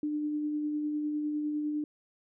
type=tone with tremolo; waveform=sine; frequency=299.2 Hz; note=D4; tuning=32 cents sharp; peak=-28 dBFS; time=0.03-1.84 s; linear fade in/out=2 ms; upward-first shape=sine; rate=9.9 Hz; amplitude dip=25%; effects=none